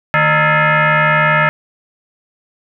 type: tone with frequency modulation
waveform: sine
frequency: 226.8 Hz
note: A#3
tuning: 47 cents flat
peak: -9 dBFS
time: 0.14-1.49 s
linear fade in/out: 0 ms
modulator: 381 Hz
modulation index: 5.3
effects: none